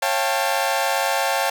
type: tone cluster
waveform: sawtooth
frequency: 547 / 693 / 790 / 885 Hz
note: C#5 / F5 / G5 / A5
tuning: -23 / -14 / +13 / +10 cents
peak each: -21 dBFS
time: 0.02-1.5 s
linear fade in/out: 5 ms
effects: none